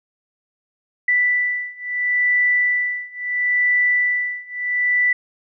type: beating tone pair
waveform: sine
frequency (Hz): 1975.5 / 1976.24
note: B6 / B6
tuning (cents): 0 / +1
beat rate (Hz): 0.74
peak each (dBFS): -20 / -19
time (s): 1.08-5.13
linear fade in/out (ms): 5
effects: none